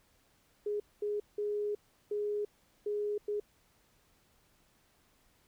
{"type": "tone bursts at uneven times", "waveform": "sine", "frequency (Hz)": 415.3, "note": "G#4", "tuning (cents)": 0, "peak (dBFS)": -31, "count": 6, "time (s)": [[0.66, 0.8], [1.02, 1.2], [1.38, 1.75], [2.11, 2.45], [2.86, 3.18], [3.28, 3.4]], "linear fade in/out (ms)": 5, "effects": ["pink hiss -69 dBFS RMS until 5.47 s"]}